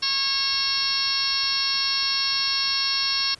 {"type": "harmonic tone", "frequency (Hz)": 546, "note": "C#5", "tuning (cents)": -26, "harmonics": [2, 3, 4, 5, 6, 7, 8, 9, 10], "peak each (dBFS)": [-34, -35, -36, -32, -34, -31, -25, -33, -26], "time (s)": [0.02, 3.35], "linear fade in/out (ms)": 10, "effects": ["pink hiss -51 dBFS RMS until 3.39 s", "resampled to 24000 Hz"]}